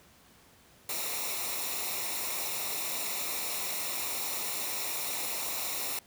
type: noise with comb filter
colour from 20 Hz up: white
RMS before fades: -34 dBFS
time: 0.89-5.99 s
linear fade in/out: 2 ms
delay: 0.63 ms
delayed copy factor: -0.65
effects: pink hiss -59 dBFS RMS until 6.06 s + high-pass 60 Hz 12 dB/octave